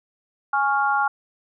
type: chord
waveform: sine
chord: Db major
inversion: second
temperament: equal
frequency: 830.6 / 1108.7 / 1396.9 Hz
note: Ab5 / Db6 / F6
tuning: 0 / 0 / 0 cents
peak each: -21 / -25 / -22 dBFS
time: 0.53-1.08 s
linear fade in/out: 5 ms
effects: none